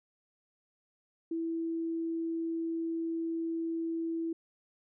sine tone, 329.6 Hz, E4, in tune, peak -31 dBFS, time 1.31-4.33 s, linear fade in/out 5 ms, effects none

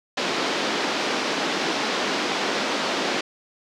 pink band-pass noise, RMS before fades -25 dBFS, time 0.17-3.21 s, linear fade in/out 5 ms, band 240 to 5400 Hz, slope 24 dB/octave, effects none

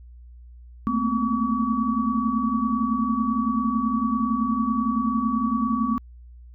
sine tone cluster, 218.8 / 229.5 / 256.8 / 1137 Hz, A3 / A#3 / C4 / C#6, -9 / -27 / -32 / +44 cents, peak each -26 dBFS, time 0.87-5.98 s, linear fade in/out 0 ms, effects added 60 Hz sine -42 dBFS peak until 6.54 s

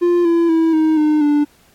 triangle tone with pitch steps, 349.2 / 337.3 / 325.8 / 314.7 / 304 / 293.6 Hz, F4 / E4 / E4 / D#4 / D#4 / D4, 0 / +40 / -20 / +20 / -40 / 0 cents, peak -9 dBFS, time 0.01-1.45 s, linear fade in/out 20 ms, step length 240 ms, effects pink hiss -53 dBFS RMS until 1.74 s + AAC 64 kbps

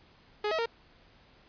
sawtooth tone with pitch steps, 419.3 / 642 / 462 Hz, G#4 / E5 / A#4, +17 / -46 / -16 cents, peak -24 dBFS, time 0.44-0.659 s, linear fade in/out 5 ms, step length 73 ms, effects pink hiss -60 dBFS RMS until 1.48 s + resampled to 11025 Hz

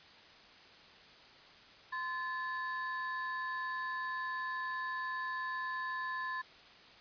triangle ring-modulated tone, 1384 Hz, F6, 16 cents flat, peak -31 dBFS, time 1.92-6.42 s, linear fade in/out 10 ms, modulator 351 Hz, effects white hiss -57 dBFS RMS until 7 s + resampled to 11025 Hz

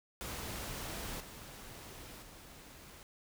pink noise with level steps, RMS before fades -42 / -50 / -54 dBFS, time 0.21-3.03 s, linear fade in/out 0 ms, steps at 1.2 / 2.22 s, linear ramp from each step 5 ms, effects none

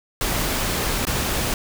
pink noise with dropouts, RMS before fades -23 dBFS, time 0.21-1.54 s, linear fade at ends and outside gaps 1 ms, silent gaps 1.052-1.069 s, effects none

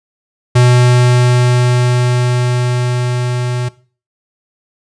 square tone with level ramp, 123.5 Hz, B2, in tune, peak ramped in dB -6 to -16 dBFS, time 0.55-3.69 s, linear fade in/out 10 ms, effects noise-tail reverb RT60 0.4 s tail -19 dB re dry + resampled to 22050 Hz

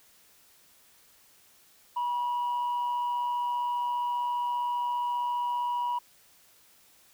sine tone with amplitude modulation, 969 Hz, B5, 33 cents flat, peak -23 dBFS, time 1.96-5.99 s, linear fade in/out 10 ms, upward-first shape sine, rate 135 Hz, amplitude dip 40%, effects tanh soft clip ceiling -25 dBFS + white hiss -60 dBFS RMS until 7.13 s

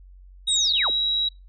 sine linear sweep, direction down, 9150 to 107.2 Hz, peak -23 dBFS, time 0.47-0.91 s, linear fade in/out 50 ms
sine tone with pitch glide, 3778 to 3864 Hz, A#7 to B7, +22 to -39 cents, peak -20 dBFS, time 0.47-1.29 s, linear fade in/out 10 ms, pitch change +39 cents, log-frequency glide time 0.62-0.97 s
effects noise-tail reverb RT60 0.3 s tail -26 dB re dry + added 46 Hz sine -44 dBFS peak until 1.48 s

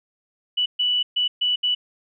sine tone bursts at uneven times, 2960 Hz, F#7, in tune, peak -18 dBFS, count 5, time 0.57-0.66 / 0.79-1.03 / 1.16-1.28 / 1.41-1.56 / 1.63-1.75 s, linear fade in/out 10 ms, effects none

